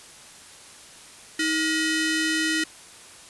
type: ring-modulated tone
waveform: sawtooth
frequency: 1108.7 Hz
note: C#6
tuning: in tune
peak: -15 dBFS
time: 1.39-2.64 s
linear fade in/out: 5 ms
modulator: 792 Hz
effects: white hiss -46 dBFS RMS until 3.29 s + resampled to 24000 Hz